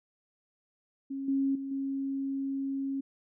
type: tone with level steps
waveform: sine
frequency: 272.5 Hz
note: C#4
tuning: 29 cents flat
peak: -33 / -25 / -34 / -30 dBFS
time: 1.1-3.01 s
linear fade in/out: 10 ms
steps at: 1.28 / 1.55 / 1.71 s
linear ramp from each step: 5 ms
effects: none